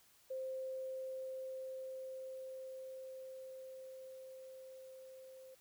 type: tone with level ramp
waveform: sine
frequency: 523.3 Hz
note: C5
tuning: in tune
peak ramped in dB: -39 to -53 dBFS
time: 0.3-5.55 s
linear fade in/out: 10 ms
effects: white hiss -68 dBFS RMS until 5.6 s